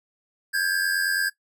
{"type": "tone pair together", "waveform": "square", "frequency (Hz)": [1591, 1680.1], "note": ["G6", "G#6"], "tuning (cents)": [25, 20], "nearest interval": "minor second", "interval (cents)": 95, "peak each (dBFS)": [-25, -26], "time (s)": [0.53, 1.3], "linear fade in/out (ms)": 20, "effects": ["noise-tail reverb RT60 0.1 s tail -17 dB re dry"]}